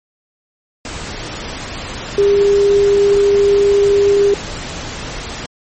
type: tone in noise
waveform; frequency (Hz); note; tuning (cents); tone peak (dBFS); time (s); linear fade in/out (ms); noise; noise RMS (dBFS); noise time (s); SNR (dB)
sine; 402.7; G4; +47; -8; 2.18-4.34; 2; pink; -26; 0.85-5.46; +15
effects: MP3 32 kbps